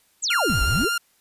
sine exponential two-way sweep, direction down then up, 8372 to 49 to 509 Hz, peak -21 dBFS, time 0.22-0.89 s, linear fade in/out 20 ms, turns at 0.63 s
sawtooth tone with vibrato, 1396.9 Hz, F6, in tune, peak -18 dBFS, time 0.3-0.98 s, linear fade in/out 5 ms, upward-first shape sine, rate 8.2 Hz, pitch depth 14 cents each way
brown noise, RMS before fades -30 dBFS, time 0.49-0.85 s, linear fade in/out 5 ms
effects white hiss -62 dBFS RMS until 1.2 s + resampled to 32000 Hz

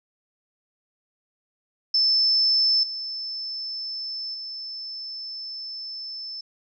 sine tone with level steps, 5274 Hz, E8, in tune, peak -17 / -29 / -32 dBFS, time 1.94-6.41 s, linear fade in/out 5 ms, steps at 2.83 / 4.34 s, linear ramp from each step 5 ms, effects none

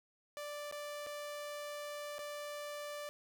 sawtooth tone with dropouts, 587.3 Hz, D5, in tune, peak -38 dBFS, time 0.37-3.09 s, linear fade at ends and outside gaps 0 ms, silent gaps 0.713-0.724 / 1.064-1.069 / 2.183-2.191 s, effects none

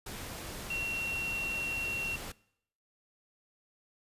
sine tone in noise, 2736 Hz, F7, 36 cents flat, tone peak -32 dBFS, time 0.7-2.16 s, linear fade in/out 5 ms, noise pink, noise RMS -42 dBFS, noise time 0.06-2.32 s, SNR +7 dB, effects noise-tail reverb RT60 0.7 s tail -22 dB re dry + resampled to 32000 Hz

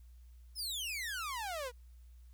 sawtooth exponential sweep, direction down, 5370 to 467.8 Hz, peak -34 dBFS, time 0.55-1.72 s, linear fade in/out 50 ms, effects added 60 Hz sine -53 dBFS peak until 2.33 s + white hiss -75 dBFS RMS until 2.33 s

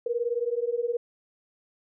sine beating tone pair, 466.2 / 485.2 Hz, A#4 / B4, 0 / -31 cents, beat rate 19 Hz, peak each -28 dBFS, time 0.06-0.97 s, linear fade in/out 5 ms, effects none

